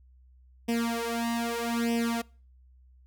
sawtooth tone with flanger, 233.1 Hz, A#3, in tune, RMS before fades -29 dBFS, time 0.68-2.22 s, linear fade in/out 10 ms, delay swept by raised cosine 0.36 to 3.26 ms, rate 0.8 Hz, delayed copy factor +0.95, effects noise-tail reverb RT60 0.4 s tail -25 dB re dry + added 63 Hz sine -54 dBFS peak until 3.06 s

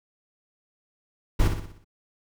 brown noise with echo, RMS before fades -19 dBFS, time 1.39-1.48 s, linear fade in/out 10 ms, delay 61 ms, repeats 6, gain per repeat -6 dB, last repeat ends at 1.846 s, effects none

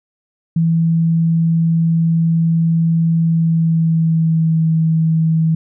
sine tone with pitch glide, 164.81 to 161.14 Hz, E3 to E3, 0 to -39 cents, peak -11 dBFS, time 0.56-5.55 s, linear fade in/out 5 ms, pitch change -39 cents, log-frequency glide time 3.19-4.65 s, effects none

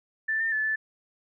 sine tone with pitch steps, 1765 / 1806 / 1736 / 1749 Hz, A6 / A6 / A6 / A6, +5 / +45 / -24 / -11 cents, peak -24 dBFS, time 0.28-0.76 s, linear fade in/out 10 ms, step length 120 ms, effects none

